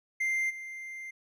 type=tone with level steps; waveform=triangle; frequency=2093 Hz; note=C7; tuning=in tune; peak=-25 / -37 dBFS; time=0.2-1.11 s; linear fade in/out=10 ms; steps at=0.49 s; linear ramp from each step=20 ms; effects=none